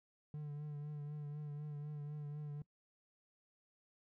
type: tone with vibrato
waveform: triangle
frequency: 147.9 Hz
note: D3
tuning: 13 cents sharp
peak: -40 dBFS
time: 0.34-2.62 s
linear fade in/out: 2 ms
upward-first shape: triangle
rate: 4 Hz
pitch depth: 40 cents each way
effects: noise-tail reverb RT60 0.1 s tail -22 dB re dry